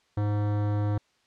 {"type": "tone with hard clipping", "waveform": "sine", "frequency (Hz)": 103.83, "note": "G#2", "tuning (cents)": 0, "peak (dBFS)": -26, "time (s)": [0.17, 0.98], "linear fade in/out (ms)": 5, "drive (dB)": 18, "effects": ["white hiss -67 dBFS RMS until 1.26 s", "low-pass 5000 Hz 12 dB/octave"]}